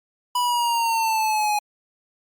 square exponential sweep, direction down, 987.8 to 830.6 Hz, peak -20 dBFS, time 0.35-1.59 s, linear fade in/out 5 ms, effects Opus 48 kbps

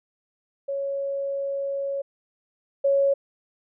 sine tone pair in turn, 554.4 / 554.4 Hz, C#5 / C#5, 0 / 0 cents, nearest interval unison, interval 0 cents, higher neither, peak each -25 / -17 dBFS, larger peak second, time 0.68-2.02 / 2.84-3.14 s, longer first, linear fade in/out 10 ms, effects none

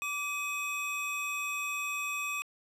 square tone pair together, 1163 / 2531 Hz, D6 / D#7, -17 / +29 cents, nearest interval octave + minor second, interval 1346 cents, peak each -39 / -34 dBFS, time 0.02-2.42 s, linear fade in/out 0 ms, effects low-pass 12000 Hz 12 dB/octave

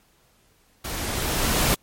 pink noise with level ramp, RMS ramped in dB -31 to -19 dBFS, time 0.84-1.75 s, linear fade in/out 10 ms, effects pink hiss -61 dBFS RMS until 1.82 s + MP3 64 kbps

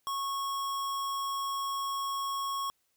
square tone, 1100 Hz, C#6, 14 cents flat, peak -32 dBFS, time 0.07-2.7 s, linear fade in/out 0 ms, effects white hiss -75 dBFS RMS until 2.96 s

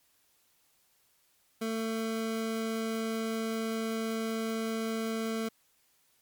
25% pulse tone, 223.7 Hz, A3, 29 cents sharp, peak -27 dBFS, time 1.61-5.49 s, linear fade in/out 10 ms, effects white hiss -69 dBFS RMS until 6.21 s + MP3 96 kbps

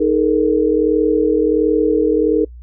sine chord, D# suspended fourth, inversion none, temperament equal with one note detuned, 311.1 / 424.8 / 466.2 Hz, D#4 / G#4 / A#4, 0 / +39 / 0 cents, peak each -16 dBFS, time 0-2.45 s, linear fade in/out 10 ms, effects noise-tail reverb RT60 0.1 s tail -26 dB re dry + added 60 Hz sine -33 dBFS peak until 2.62 s

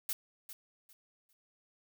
blue noise with echo, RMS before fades -35 dBFS, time 0.09-0.13 s, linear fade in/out 2 ms, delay 400 ms, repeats 3, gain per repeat -12 dB, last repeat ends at 1.33 s, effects none

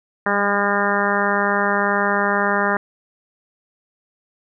harmonic tone with a mistuned harmonic, 202.4 Hz, G#3, 44 cents flat, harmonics 1 / 2 / 3 / 4 / 5 / 6 / 7 / 8 / 9, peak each -25 / -25 / -25 / -25 / -25 / -25 / -25 / -25 / -25 dBFS, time 0.26-2.77 s, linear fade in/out 2 ms, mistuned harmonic 1, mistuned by -23 cents, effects none

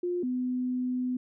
sine tone pair in turn, 354.3 / 251.6 Hz, F4 / B3, +25 / +32 cents, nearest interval tritone, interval 593 cents, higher first, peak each -27 dBFS, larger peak neither, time 0.03-0.23 / 0.23-1.17 s, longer second, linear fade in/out 5 ms, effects none

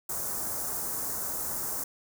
white band-stop noise, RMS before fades -33 dBFS, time 0.09-1.84 s, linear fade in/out 5 ms, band 1400 to 6400 Hz, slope 24 dB/octave, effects none

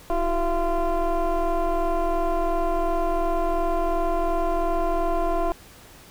sine tone with frequency modulation, 329.6 Hz, E4, in tune, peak -18 dBFS, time 0.1-5.52 s, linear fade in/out 0 ms, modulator 351 Hz, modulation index 1.8, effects tanh soft clip ceiling -18 dBFS + pink hiss -48 dBFS RMS until 6.1 s

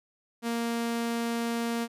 sawtooth tone, 233.1 Hz, A#3, in tune, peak -24 dBFS, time 0.42-1.88 s, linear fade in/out 50 ms, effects resampled to 32000 Hz

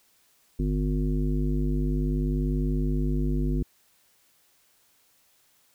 harmonic tone, 50.3 Hz, G1, 45 cents sharp, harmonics 1 / 3 / 5 / 7 / 9, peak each -25 / -29 / -30 / -35 / -45 dBFS, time 0.59-3.63 s, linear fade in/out 5 ms, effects white hiss -64 dBFS RMS until 5.74 s

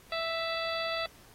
harmonic tone with a mistuned harmonic, 659.3 Hz, E5, in tune, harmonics 1 / 2 / 3 / 4 / 5 / 6 / 7, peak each -34 / -37 / -39 / -40 / -41 / -42 / -42 dBFS, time 0.12-1.06 s, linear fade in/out 2 ms, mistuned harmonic 5, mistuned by +75 cents, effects pink hiss -57 dBFS RMS until 1.34 s + AAC 48 kbps

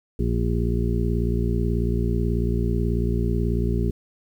harmonic tone, 58.27 Hz, A#1, in tune, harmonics 1 / 2 / 3 / 4 / 6 / 7, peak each -23 / -26 / -28 / -29 / -31 / -31 dBFS, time 0.19-3.91 s, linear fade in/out 5 ms, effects 9-bit

